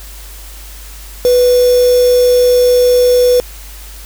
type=tone with quantisation; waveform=sine; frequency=493.9 Hz; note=B4; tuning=in tune; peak=-6 dBFS; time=1.25-3.4 s; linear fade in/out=0 ms; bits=3; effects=added 50 Hz sine -30 dBFS peak until 4.05 s + white hiss -35 dBFS RMS until 4.05 s

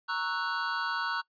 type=chord; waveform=square; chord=F# dominant seventh; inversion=first; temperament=equal; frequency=932.3 / 1108.7 / 1318.5 / 1480 Hz; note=A#5 / C#6 / E6 / F#6; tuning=0 / 0 / 0 / 0 cents; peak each=-37 / -37 / -37 / -33 dBFS; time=0.08-1.22 s; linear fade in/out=20 ms; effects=noise-tail reverb RT60 0.1 s tail -22 dB re dry + resampled to 11025 Hz

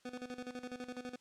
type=tone with tremolo; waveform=25% pulse; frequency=248.9 Hz; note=B3; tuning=14 cents sharp; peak=-37 dBFS; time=0.05-1.16 s; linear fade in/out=5 ms; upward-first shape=square; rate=12 Hz; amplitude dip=75%; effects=white hiss -70 dBFS RMS until 1.2 s + low-pass 7000 Hz 12 dB/octave

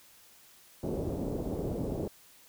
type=low-pass noise; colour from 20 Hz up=white; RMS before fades=-34 dBFS; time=0.83-2.08 s; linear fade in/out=5 ms; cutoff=500 Hz; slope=24 dB/octave; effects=white hiss -58 dBFS RMS until 2.48 s

